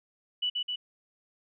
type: tone with echo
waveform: sine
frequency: 2960 Hz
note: F#7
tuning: in tune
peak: -26 dBFS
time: 0.42-0.5 s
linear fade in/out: 10 ms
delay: 130 ms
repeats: 2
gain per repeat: -2 dB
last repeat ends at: 0.76 s
effects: none